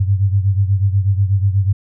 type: beating tone pair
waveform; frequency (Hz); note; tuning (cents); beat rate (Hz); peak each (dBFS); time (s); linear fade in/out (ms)
sine; 96.4 / 104.6; G2 / G#2; -28 / +13; 8.2; -13 / -18; 0-1.73; 10
effects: none